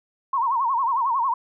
sine tone with vibrato, 1005 Hz, B5, 30 cents sharp, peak -19 dBFS, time 0.33-1.34 s, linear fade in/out 5 ms, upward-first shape sine, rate 11 Hz, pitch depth 170 cents each way, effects none

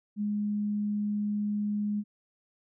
sine tone, 207.7 Hz, G#3, in tune, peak -27 dBFS, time 0.16-2.04 s, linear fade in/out 50 ms, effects none

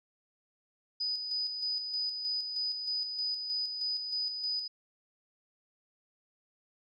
sine tone with tremolo, 4978 Hz, D#8, in tune, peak -30 dBFS, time 1-4.68 s, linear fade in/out 10 ms, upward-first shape square, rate 3.2 Hz, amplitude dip 45%, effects none

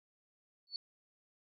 sine tone with exponential growth, 4452 Hz, C#8, 7 cents sharp, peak -33 dBFS, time 0.67-0.76 s, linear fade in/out 1 ms, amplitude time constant 18 ms, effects none

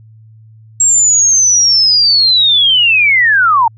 sine linear sweep, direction down, 7600 to 866 Hz, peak -6 dBFS, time 0.8-3.68 s, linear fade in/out 5 ms, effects added 110 Hz sine -37 dBFS peak until 3.77 s

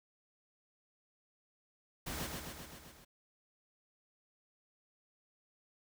pink noise with echo, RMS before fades -41 dBFS, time 2.06-2.27 s, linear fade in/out 10 ms, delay 130 ms, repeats 6, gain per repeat -3 dB, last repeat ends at 3.05 s, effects none

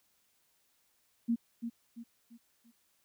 sine tone with echo, 233.1 Hz, A#3, in tune, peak -26 dBFS, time 1.28-1.36 s, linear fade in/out 20 ms, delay 340 ms, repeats 4, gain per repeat -8 dB, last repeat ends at 2.72 s, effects white hiss -73 dBFS RMS until 3.04 s

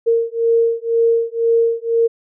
sine beating tone pair, 460 / 462 Hz, A#4 / A#4, -23 / -16 cents, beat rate 2 Hz, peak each -16 dBFS, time 0.06-2.08 s, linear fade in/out 20 ms, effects none

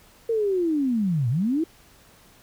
sine linear two-way sweep, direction down then up, 466.2 to 111 to 339.6 Hz, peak -20 dBFS, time 0.29-1.64 s, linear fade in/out 5 ms, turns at 1.29 s, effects pink hiss -54 dBFS RMS until 2.42 s

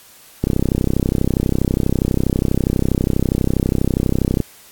click train, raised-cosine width 3 ms, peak -3 dBFS, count 129, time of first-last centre 0.44-4.403 s, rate 32.3 Hz, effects white hiss -45 dBFS RMS until 4.71 s + AAC 64 kbps

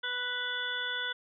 harmonic tone, 493.9 Hz, B4, in tune, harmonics 1 / 2 / 3 / 4 / 6 / 7, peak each -46 / -45 / -34 / -43 / -43 / -36 dBFS, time 0.03-1.13 s, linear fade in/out 10 ms, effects none

